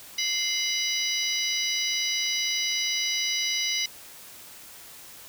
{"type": "harmonic tone with a mistuned harmonic", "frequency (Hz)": 984, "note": "B5", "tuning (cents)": -7, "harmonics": [2, 3, 4, 5, 6], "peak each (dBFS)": [-31, -31, -31, -31, -31], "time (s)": [0.18, 3.86], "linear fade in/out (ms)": 5, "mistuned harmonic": 2, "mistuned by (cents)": 100, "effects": ["white hiss -46 dBFS RMS until 5.28 s"]}